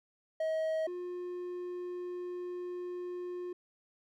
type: tone pair in turn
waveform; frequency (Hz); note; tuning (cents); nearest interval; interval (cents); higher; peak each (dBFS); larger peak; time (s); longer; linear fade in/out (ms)
triangle; 636 / 356.9; D#5 / F4; +38 / +38; minor seventh; 1000; first; -28 / -35; first; 0.4-0.87 / 0.87-3.53; second; 5
effects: none